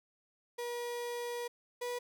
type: tone pair in turn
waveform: 35% pulse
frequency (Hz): 480 / 487.3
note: B4 / B4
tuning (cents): -49 / -23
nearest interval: unison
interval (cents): 26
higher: second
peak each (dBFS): -35 / -34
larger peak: second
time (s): 0.58-1.48 / 1.81-1.99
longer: first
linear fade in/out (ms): 10
effects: none